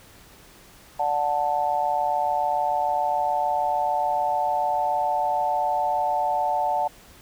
sine chord, D major, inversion none, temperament just, 587.3 / 734.2 / 881 Hz, D5 / F#5 / A5, 0 / -14 / +2 cents, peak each -29 / -24 / -24 dBFS, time 0.99-6.88 s, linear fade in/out 10 ms, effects pink hiss -50 dBFS RMS until 7.21 s

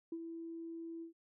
sine tone with ADSR envelope, 331.2 Hz, E4, 8 cents sharp, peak -36 dBFS, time 0.12-1.13 s, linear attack 4 ms, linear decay 55 ms, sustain -6 dB, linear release 110 ms, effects noise-tail reverb RT60 0.1 s tail -20 dB re dry + tanh soft clip ceiling -33 dBFS

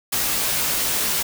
white noise with comb filter, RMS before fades -22 dBFS, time 0.12-1.23 s, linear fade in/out 10 ms, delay 17 ms, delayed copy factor -0.5, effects none

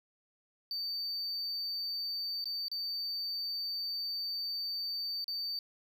triangle tone with dropouts, 4591 Hz, D8, 40 cents flat, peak -33 dBFS, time 0.71-5.59 s, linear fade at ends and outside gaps 1 ms, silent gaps 2.442-2.456 / 2.683-2.715 / 5.243-5.28 s, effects none

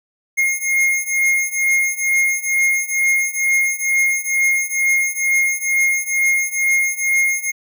square beating tone pair, 2140 / 2142.2 Hz, C7 / C7, +38 / +40 cents, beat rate 2.2 Hz, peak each -20 / -18 dBFS, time 0.37-7.52 s, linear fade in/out 20 ms, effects none

